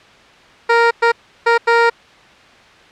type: tone bursts at uneven times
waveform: 15% pulse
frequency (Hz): 466.2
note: A#4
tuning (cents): 0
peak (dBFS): -3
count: 4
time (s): 0.69-0.91 / 1.02-1.12 / 1.46-1.58 / 1.67-1.9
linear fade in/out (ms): 10
effects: white hiss -44 dBFS RMS until 2.91 s + low-pass 3000 Hz 12 dB/octave